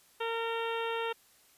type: harmonic tone with a mistuned harmonic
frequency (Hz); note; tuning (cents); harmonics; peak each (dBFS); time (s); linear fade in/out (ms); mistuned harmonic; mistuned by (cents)
458.1; A#4; -30; 1 / 2 / 3 / 4 / 5 / 6 / 7 / 8; -34 / -37 / -40 / -44 / -47 / -42 / -45 / -48; 0.2-1.13; 10; 7; -16
effects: white hiss -63 dBFS RMS until 1.57 s + resampled to 32000 Hz